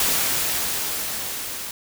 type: noise with level ramp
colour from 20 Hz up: white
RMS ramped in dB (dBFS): -20 to -32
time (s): 0-1.71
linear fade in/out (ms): 2
effects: none